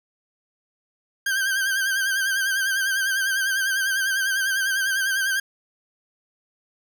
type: tone with vibrato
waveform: 40% pulse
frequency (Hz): 1572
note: G6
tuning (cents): +4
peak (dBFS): -20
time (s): 1.26-5.4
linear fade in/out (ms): 5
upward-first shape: sine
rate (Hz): 10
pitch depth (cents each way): 58
effects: none